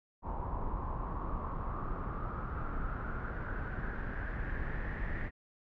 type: noise with low-pass filter sweep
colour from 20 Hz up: brown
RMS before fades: -37 dBFS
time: 0.22-5.31 s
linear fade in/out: 50 ms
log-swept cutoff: 950 to 1900 Hz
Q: 6.6
effects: none